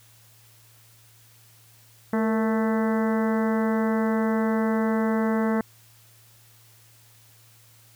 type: harmonic tone with a mistuned harmonic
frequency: 220 Hz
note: A3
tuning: in tune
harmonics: 1 / 2 / 3 / 4 / 5 / 6 / 7 / 8 / 9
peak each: -22 / -28 / -32 / -34 / -36 / -38 / -39 / -40 / -41 dBFS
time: 2.13-5.61 s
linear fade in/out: 2 ms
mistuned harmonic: 2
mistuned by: +56 cents
effects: added 113 Hz sine -56 dBFS peak until 7.95 s + white hiss -56 dBFS RMS until 7.95 s